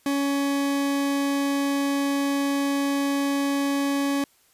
40% pulse tone, 279.8 Hz, C#4, 16 cents sharp, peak -21 dBFS, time 0.06-4.24 s, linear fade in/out 2 ms, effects white hiss -61 dBFS RMS until 4.53 s + resampled to 32000 Hz

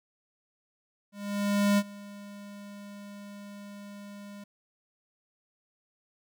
square tone with ADSR envelope, 202.9 Hz, G#3, 40 cents flat, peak -21 dBFS, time 1.12-4.44 s, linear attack 660 ms, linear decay 48 ms, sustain -22 dB, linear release 5 ms, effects none

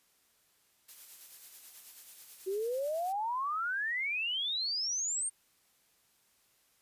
blue noise with tremolo, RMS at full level -49 dBFS, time 0.88-3.13 s, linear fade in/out 10 ms, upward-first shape sine, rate 9.2 Hz, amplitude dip 40%
sine exponential sweep, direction up, 370 to 8900 Hz, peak -31 dBFS, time 2.46-5.3 s, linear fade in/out 20 ms
effects white hiss -70 dBFS RMS until 6.81 s + resampled to 32000 Hz

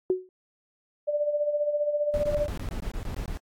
sine tone with exponential decay, 370 Hz, F#4, in tune, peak -17 dBFS, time 0.1-0.29 s, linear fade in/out 1 ms, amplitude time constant 41 ms
sine tone with tremolo, 590 Hz, D5, 8 cents sharp, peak -21 dBFS, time 1.07-2.48 s, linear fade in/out 20 ms, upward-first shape sine, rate 15 Hz, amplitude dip 60%
brown noise bursts, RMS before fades -32 dBFS, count 11, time 2.14-3.372 s, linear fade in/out 0 ms, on 92 ms, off 22 ms
effects AAC 64 kbps

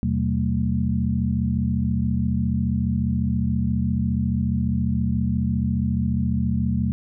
sine tone cluster, 80.1 / 126.2 / 191 / 225.5 Hz, E2 / B2 / G3 / A3, -49 / +38 / -45 / +43 cents, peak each -25 dBFS, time 0.03-6.92 s, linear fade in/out 0 ms, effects none

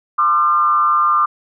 sine tone with frequency modulation, 1200 Hz, D6, 37 cents sharp, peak -11 dBFS, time 0.18-1.26 s, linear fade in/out 10 ms, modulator 151 Hz, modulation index 0.71, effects none

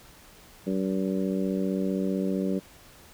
harmonic tone, 95.4 Hz, G2, 47 cents flat, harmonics 2 / 3 / 4 / 5 / 6, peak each -27 / -31 / -33 / -35 / -37 dBFS, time 0.66-2.6 s, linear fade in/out 20 ms, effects pink hiss -52 dBFS RMS until 3.13 s

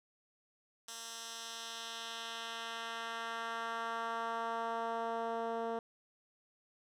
10% pulse tone with band-pass filter sweep, 229.2 Hz, A#3, 29 cents flat, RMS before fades -40 dBFS, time 0.88-5.79 s, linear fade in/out 2 ms, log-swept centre 6900 to 490 Hz, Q 1.1, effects none

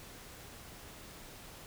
silence, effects pink hiss -51 dBFS RMS until 1.66 s

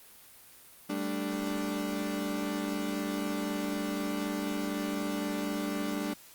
35% pulse chord, G suspended second, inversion none, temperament equal, 196 / 220 / 293.7 Hz, G3 / A3 / D4, 0 / 0 / 0 cents, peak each -35 / -36 / -32 dBFS, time 0.89-6.14 s, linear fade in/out 10 ms, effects white hiss -54 dBFS RMS until 6.34 s + Opus 32 kbps

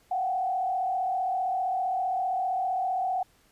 sine tone with frequency modulation, 745 Hz, F#5, 12 cents sharp, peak -25 dBFS, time 0.11-3.23 s, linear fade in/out 5 ms, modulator 35.3 Hz, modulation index 0.89, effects pink hiss -63 dBFS RMS until 3.51 s + resampled to 32000 Hz

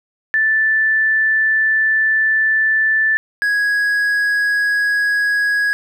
sine / triangle tone pair in turn, 1760 / 1661.2 Hz, A6 / G#6, 0 / 0 cents, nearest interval minor second, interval 100 cents, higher first, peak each -12 dBFS, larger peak neither, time 0.34-3.17 / 3.42-5.73 s, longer first, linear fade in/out 0 ms, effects none

